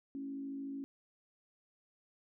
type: tone with frequency modulation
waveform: sine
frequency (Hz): 275.2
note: C#4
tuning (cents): -12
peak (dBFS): -39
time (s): 0.15-0.84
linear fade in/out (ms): 0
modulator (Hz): 53.7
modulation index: 0.42
effects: none